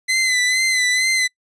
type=tone with vibrato; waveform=sawtooth; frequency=2028 Hz; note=B6; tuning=45 cents sharp; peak=-12 dBFS; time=0.08-1.28 s; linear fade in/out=20 ms; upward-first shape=sine; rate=2.2 Hz; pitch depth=43 cents each way; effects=noise-tail reverb RT60 0.1 s tail -25 dB re dry + resampled to 22050 Hz